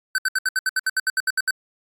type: tone bursts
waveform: square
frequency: 1531 Hz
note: G6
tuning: 41 cents flat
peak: -19 dBFS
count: 14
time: 0.15-1.508 s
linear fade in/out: 2 ms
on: 32 ms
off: 70 ms
effects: AAC 48 kbps